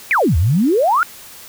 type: exponential two-way sweep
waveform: sine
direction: down then up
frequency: 2488 to 73.42 to 1477 Hz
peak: -11 dBFS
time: 0.11-1.03 s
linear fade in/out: 0 ms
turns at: 0.37 s
effects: white hiss -38 dBFS RMS until 1.48 s